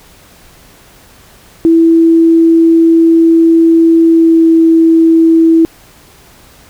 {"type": "tone with pitch glide", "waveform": "sine", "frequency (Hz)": [329.6, 327.1], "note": ["E4", "E4"], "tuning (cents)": [0, -13], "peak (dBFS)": -3, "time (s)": [1.65, 5.65], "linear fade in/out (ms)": 0, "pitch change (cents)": -13, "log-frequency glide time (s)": [4.05, 4.49], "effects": ["pink hiss -41 dBFS RMS until 6.69 s"]}